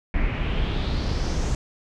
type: noise with low-pass filter sweep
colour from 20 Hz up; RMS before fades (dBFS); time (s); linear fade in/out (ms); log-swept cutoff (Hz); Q
brown; -24; 0.14-1.55; 2; 2100 to 7000; 3.4
effects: none